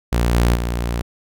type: tone with level steps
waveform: sawtooth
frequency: 59 Hz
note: A#1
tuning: 22 cents sharp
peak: -11 / -9 / -16 dBFS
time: 0.12-1.02 s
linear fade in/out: 10 ms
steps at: 0.34 / 0.55 s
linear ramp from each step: 5 ms
effects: none